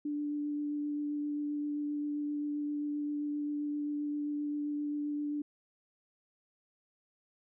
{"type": "tone with vibrato", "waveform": "sine", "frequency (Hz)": 293.8, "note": "D4", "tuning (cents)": 1, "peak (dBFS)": -32, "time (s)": [0.05, 5.42], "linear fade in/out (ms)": 5, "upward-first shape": "sine", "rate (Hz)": 7.6, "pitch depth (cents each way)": 9, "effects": []}